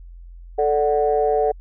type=chord; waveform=sine; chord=D major; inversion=second; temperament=equal; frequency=440 / 587.3 / 740 Hz; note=A4 / D5 / F#5; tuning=0 / 0 / 0 cents; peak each=-18 / -22 / -20 dBFS; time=0.58-1.52 s; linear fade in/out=10 ms; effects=tanh soft clip ceiling -7 dBFS + added 43 Hz sine -37 dBFS peak until 1.6 s